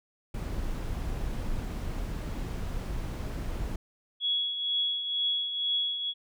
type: noise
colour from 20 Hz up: brown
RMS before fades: -33 dBFS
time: 0.34-3.76 s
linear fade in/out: 5 ms
type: tone with tremolo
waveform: sine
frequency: 3352 Hz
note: G#7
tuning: 15 cents sharp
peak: -24 dBFS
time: 4.2-6.14 s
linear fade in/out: 50 ms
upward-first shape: triangle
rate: 2.1 Hz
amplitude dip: 60%
effects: none